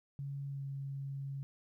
sine tone with pitch glide, 139.7 to 137.86 Hz, C#3 to C#3, +14 to -9 cents, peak -38 dBFS, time 0.19-1.43 s, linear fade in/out 0 ms, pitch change -23 cents, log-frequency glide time 0.47-0.63 s, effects 13-bit

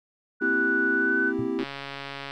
sine tone with pitch glide, 1480 to 1505 Hz, F#6 to F#6, 0 to +29 cents, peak -22 dBFS, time 0.4-1.33 s, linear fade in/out 50 ms, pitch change +29 cents, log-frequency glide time 0.92-1.19 s
triangle chord, C dominant seventh, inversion third, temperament equal, 233.1 / 261.6 / 329.6 / 392 Hz, Bb3 / C4 / E4 / G4, 0 / 0 / 0 / 0 cents, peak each -33 / -28 / -28 / -28 dBFS, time 0.41-1.64 s, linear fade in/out 10 ms
triangle tone with exponential decay, 123 Hz, B2, 7 cents flat, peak -25 dBFS, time 1.39-1.54 s, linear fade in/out 0 ms, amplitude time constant 31 ms
click train, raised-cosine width 0.3 ms, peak -19 dBFS, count 101, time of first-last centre 1.59-2.309 s, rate 139 Hz
effects none

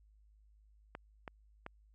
clicks, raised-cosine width 0.5 ms, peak -28 dBFS, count 3, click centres 0.951 / 1.278 / 1.664 s, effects added 52 Hz sine -62 dBFS peak until 1.94 s

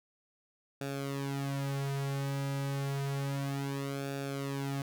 sawtooth tone with flanger, 138.59 Hz, C#3, in tune, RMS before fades -35 dBFS, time 0.81-4.82 s, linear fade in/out 2 ms, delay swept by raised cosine 0.97 to 4.47 ms, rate 0.3 Hz, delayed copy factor -0.8, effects none

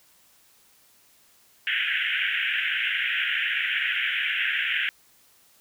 pink band-pass noise, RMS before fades -26 dBFS, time 1.67-4.89 s, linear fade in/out 0 ms, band 1500 to 3200 Hz, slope 96 dB/octave, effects white hiss -59 dBFS RMS until 5.6 s

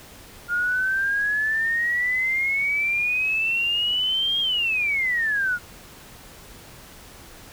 sine exponential two-way sweep, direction up then down, 1411 to 3256 to 1411 Hz, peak -20 dBFS, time 0.48-5.59 s, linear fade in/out 50 ms, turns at 4.4 s, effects pink hiss -45 dBFS RMS until 7.52 s

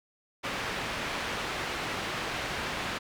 white low-pass noise, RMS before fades -34 dBFS, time 0.43-2.99 s, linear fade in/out 20 ms, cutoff 2500 Hz, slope 12 dB/octave, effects none

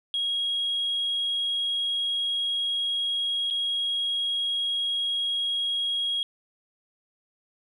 sine tone with dropouts, 3290 Hz, G#7, 17 cents flat, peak -23 dBFS, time 0.14-6.23 s, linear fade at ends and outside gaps 1 ms, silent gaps 3.502-3.508 s, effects tanh soft clip ceiling -21 dBFS

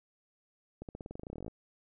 accelerating click train, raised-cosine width 2 ms, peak -29 dBFS, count 19, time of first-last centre 0.82-1.481 s, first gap 68 ms, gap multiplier 0.92, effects none

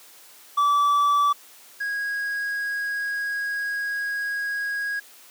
triangle tone pair in turn, 1155 / 1647.2 Hz, D6 / G#6, -29 / -15 cents, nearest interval tritone, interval 614 cents, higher second, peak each -15 / -23 dBFS, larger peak first, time 0.57-1.33 / 1.8-5 s, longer second, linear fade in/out 10 ms, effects white hiss -49 dBFS RMS until 5.3 s + high-pass 300 Hz 12 dB/octave

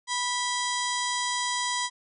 harmonic tone with a mistuned harmonic, 984 Hz, B5, 7 cents flat, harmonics 1 / 2 / 3 / 4 / 5 / 6 / 7 / 8 / 9, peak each -30 / -33 / -35 / -36 / -37 / -38 / -38 / -39 / -40 dBFS, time 0.07-1.9 s, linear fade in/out 50 ms, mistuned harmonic 3, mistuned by +150 cents, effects none

